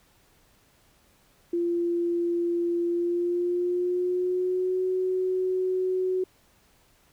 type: tone with pitch glide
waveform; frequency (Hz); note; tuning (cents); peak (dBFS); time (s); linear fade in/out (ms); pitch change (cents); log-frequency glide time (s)
sine; 344.2 to 371; F4 to F#4; -25 to +5; -23; 1.53-6.24; 5; +130; 2.87-4.83
effects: pink hiss -62 dBFS RMS until 7.12 s